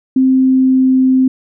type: tone with pitch glide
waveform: sine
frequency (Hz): 261.6 to 260.1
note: C4 to C4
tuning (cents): 0 to -10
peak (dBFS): -7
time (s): 0.16-1.28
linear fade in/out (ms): 5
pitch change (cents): -10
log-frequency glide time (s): 0.26-1
effects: none